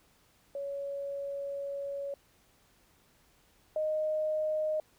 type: tone pair in turn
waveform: sine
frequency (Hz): 560 / 618.8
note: C#5 / D#5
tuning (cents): +18 / -10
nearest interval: major second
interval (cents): 172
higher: second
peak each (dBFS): -34 / -28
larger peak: second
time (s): 0.55-2.14 / 3.76-4.8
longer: first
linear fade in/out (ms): 2
effects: pink hiss -66 dBFS RMS until 4.98 s

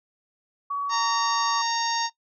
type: tone with pitch glide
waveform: sine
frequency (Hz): 1131 to 1137.6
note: C#6 to C#6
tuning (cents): +34 to +45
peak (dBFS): -25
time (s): 0.7-1.62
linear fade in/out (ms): 10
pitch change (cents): +11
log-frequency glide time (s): 0.87-1.31
type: harmonic tone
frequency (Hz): 925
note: A#5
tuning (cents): -14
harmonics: 1 / 2 / 3 / 4 / 5 / 6 / 7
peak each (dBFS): -26 / -33 / -38 / -34 / -33 / -32 / -35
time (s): 0.89-2.1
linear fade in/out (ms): 50
effects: noise-tail reverb RT60 0.1 s tail -18 dB re dry

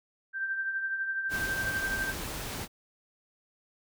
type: tone with tremolo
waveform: sine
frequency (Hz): 1568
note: G6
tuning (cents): 0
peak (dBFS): -27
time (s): 0.33-2.14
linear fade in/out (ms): 50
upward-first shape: triangle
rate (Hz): 12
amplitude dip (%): 55
type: noise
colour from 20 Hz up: pink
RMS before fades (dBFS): -37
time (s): 1.29-2.68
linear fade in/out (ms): 50
effects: none

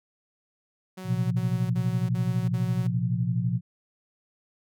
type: tone bursts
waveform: sawtooth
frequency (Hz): 186.2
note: F#3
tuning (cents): +11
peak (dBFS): -33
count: 5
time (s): 0.97-2.874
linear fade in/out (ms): 10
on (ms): 340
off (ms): 51
type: chord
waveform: sine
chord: Bb suspended second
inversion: none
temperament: equal with one note detuned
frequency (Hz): 116.54 / 128.49 / 174.61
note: Bb2 / C3 / F3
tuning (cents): 0 / -31 / 0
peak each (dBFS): -27 / -28 / -28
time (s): 1.04-3.61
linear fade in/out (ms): 50
effects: none

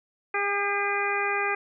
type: harmonic tone with a mistuned harmonic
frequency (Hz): 404.4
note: G#4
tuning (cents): -46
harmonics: 1 / 2 / 3 / 4 / 5 / 6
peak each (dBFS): -31 / -31 / -31 / -31 / -31 / -31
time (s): 0.34-1.55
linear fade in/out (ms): 5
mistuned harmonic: 4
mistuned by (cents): -16
effects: none

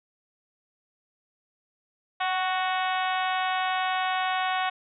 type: harmonic tone with a mistuned harmonic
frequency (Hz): 370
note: F#4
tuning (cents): 0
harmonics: 2 / 3 / 4 / 5 / 6 / 7 / 8 / 9 / 10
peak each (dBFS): -27 / -31 / -33 / -35 / -37 / -38 / -39 / -40 / -41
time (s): 2.2-4.7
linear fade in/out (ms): 10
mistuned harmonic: 2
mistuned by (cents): +19
effects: none

